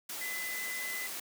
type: tone in noise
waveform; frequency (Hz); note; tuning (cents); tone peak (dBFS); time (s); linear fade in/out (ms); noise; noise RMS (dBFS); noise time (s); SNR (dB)
sine; 2014; B6; +33; -37; 0.21-1.07; 5; white; -40; 0.09-1.2; 0
effects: high-pass 200 Hz 12 dB/octave